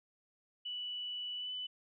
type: tone with pitch glide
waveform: sine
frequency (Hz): 2960 to 2998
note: F#7 to F#7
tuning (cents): 0 to +22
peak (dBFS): -38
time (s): 0.65-1.67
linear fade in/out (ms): 10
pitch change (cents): +22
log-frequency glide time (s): 1.36-1.51
effects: none